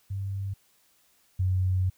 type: tone pair in turn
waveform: sine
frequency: 98 / 92.82 Hz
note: G2 / F#2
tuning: 0 / +6 cents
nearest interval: minor second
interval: 94 cents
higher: first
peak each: -29 / -22 dBFS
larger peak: second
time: 0.1-0.54 / 1.39-1.9 s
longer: second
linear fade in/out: 10 ms
effects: white hiss -65 dBFS RMS until 1.97 s